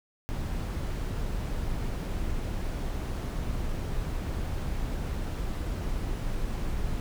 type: noise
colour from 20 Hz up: brown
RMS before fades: -31 dBFS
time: 0.29-7 s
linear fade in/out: 0 ms
effects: none